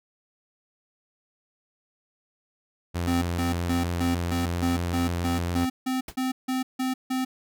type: tone with vibrato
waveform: sawtooth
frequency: 86.7 Hz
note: F2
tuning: 12 cents flat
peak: -22 dBFS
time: 2.94-5.66 s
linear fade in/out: 20 ms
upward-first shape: sine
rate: 7.5 Hz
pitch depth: 13 cents each way
type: tone bursts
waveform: square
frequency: 258.7 Hz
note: C4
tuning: 19 cents flat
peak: -25 dBFS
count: 14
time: 3.07-7.25 s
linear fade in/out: 10 ms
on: 150 ms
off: 160 ms
type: noise with exponential decay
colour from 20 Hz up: pink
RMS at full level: -30 dBFS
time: 6.08-6.16 s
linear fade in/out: 5 ms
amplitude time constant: 16 ms
effects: none